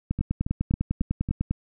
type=two click trains; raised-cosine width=5 ms; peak=-16 / -12 dBFS; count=5 / 15; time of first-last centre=0.19-1.289 / 0.11-1.51 s; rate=3.64 / 10 Hz; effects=none